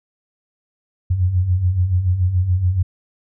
sine beating tone pair, 85.8 / 92.8 Hz, F2 / F#2, -30 / +6 cents, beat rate 7 Hz, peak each -22 / -15 dBFS, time 1.1-2.83 s, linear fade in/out 10 ms, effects none

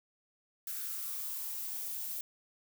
violet noise with high-pass filter sweep, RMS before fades -39 dBFS, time 0.67-2.21 s, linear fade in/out 2 ms, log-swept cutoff 1500 to 590 Hz, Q 5.3, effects none

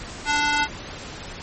square tone with high-pass filter, 293.7 Hz, D4, in tune, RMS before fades -21 dBFS, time 0.25-0.68 s, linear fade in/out 50 ms, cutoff 1100 Hz, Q 1.2, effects pink hiss -36 dBFS RMS until 1.42 s + MP3 32 kbps

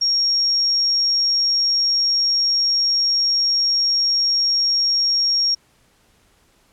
sine tone, 5570 Hz, F8, 5 cents flat, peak -15 dBFS, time 0.01-5.55 s, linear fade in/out 10 ms, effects pink hiss -58 dBFS RMS until 6.72 s + low-pass 12000 Hz 12 dB/octave

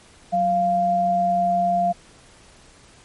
sine tone pair together, 185.9 / 695 Hz, F#3 / F5, +8 / -9 cents, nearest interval octave + major seventh, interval 2283 cents, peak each -27 / -17 dBFS, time 0.32-1.93 s, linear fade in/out 20 ms, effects pink hiss -50 dBFS RMS until 3.04 s + MP3 48 kbps

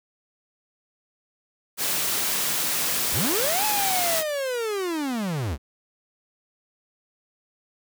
white high-pass noise, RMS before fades -25 dBFS, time 1.77-4.24 s, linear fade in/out 50 ms, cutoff 110 Hz, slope 12 dB/octave
45% pulse linear two-way sweep, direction up then down, 33 to 864 to 58.2 Hz, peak -25 dBFS, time 3.12-5.58 s, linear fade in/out 50 ms, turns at 3.65 s
effects none

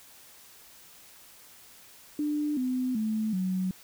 sine tone with pitch steps, 297.3 / 254.4 / 217.6 / 186.21 Hz, D4 / C4 / A3 / F#3, +21 / -48 / -19 / +11 cents, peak -26 dBFS, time 2.19-3.71 s, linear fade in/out 2 ms, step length 380 ms, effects white hiss -53 dBFS RMS until 3.83 s

